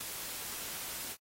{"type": "noise with ADSR envelope", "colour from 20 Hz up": "white", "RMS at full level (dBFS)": -36, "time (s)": [0, 1.17], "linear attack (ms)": 11, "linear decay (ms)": 4, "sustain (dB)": -5, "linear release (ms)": 57, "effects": ["AAC 48 kbps"]}